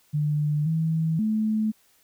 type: tone with pitch steps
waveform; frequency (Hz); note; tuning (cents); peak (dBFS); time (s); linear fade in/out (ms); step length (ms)
sine; 149.2 / 161 / 216.7; D3 / E3 / A3; +28 / -41 / -26; -21; 0.13-1.72; 20; 530
effects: white hiss -62 dBFS RMS until 2.03 s